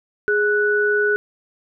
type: tone pair together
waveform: sine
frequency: 415.3 / 1480 Hz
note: G#4 / F#6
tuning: 0 / 0 cents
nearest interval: octave + minor seventh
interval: 2200 cents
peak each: -18 dBFS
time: 0.28-1.16 s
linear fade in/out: 0 ms
effects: none